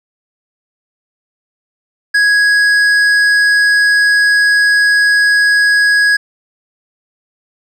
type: tone with hard clipping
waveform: sine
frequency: 1662 Hz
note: G#6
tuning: 1 cent sharp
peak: -9 dBFS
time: 2.14-6.17 s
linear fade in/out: 10 ms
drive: 8 dB
effects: none